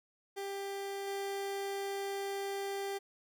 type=tone with level steps; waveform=30% pulse; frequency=395.7 Hz; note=G4; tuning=16 cents sharp; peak=-35 / -33 dBFS; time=0.36-2.99 s; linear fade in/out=20 ms; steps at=1.07 s; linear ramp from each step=5 ms; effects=none